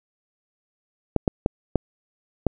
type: clicks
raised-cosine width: 2 ms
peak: -5 dBFS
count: 5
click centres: 1.163 / 1.278 / 1.461 / 1.757 / 2.467 s
effects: none